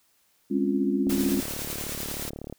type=chord; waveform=sine; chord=Db major seventh; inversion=second; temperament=equal with one note detuned; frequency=204.4 / 261.6 / 277.2 / 349.2 Hz; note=Ab3 / C4 / Db4 / F4; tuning=-27 / 0 / 0 / 0 cents; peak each=-27 / -29 / -26 / -29 dBFS; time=0.5-1.41 s; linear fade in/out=20 ms
type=click train; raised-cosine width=2 ms; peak=-23 dBFS; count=54; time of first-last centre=1.07-2.526 s; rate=36.4 Hz
type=noise with tremolo; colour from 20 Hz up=white; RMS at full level=-33 dBFS; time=1.09-2.3 s; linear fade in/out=10 ms; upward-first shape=triangle; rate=10 Hz; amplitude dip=35%
effects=white hiss -66 dBFS RMS until 2.58 s